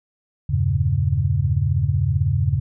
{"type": "chord", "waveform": "sine", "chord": "E diminished seventh", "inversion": "none", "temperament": "equal", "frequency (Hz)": [82.41, 98, 116.54, 138.59], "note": ["E2", "G2", "Bb2", "Db3"], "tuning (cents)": [0, 0, 0, 0], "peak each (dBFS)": [-23, -21, -25, -21], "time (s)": [0.49, 2.6], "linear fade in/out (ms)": 10, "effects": []}